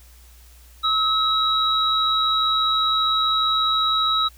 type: tone pair together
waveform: sine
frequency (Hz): 1289 / 3858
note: E6 / B7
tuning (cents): -39 / -41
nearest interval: octave + perfect fifth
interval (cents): 1898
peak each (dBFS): -20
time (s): 0.83-4.29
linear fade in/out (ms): 20
effects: added 60 Hz sine -46 dBFS peak until 4.37 s + white hiss -53 dBFS RMS until 4.37 s